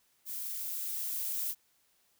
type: noise with level ramp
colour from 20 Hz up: violet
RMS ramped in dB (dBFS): -39 to -34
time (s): 0.25-1.55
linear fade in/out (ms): 50
effects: white hiss -71 dBFS RMS until 2.19 s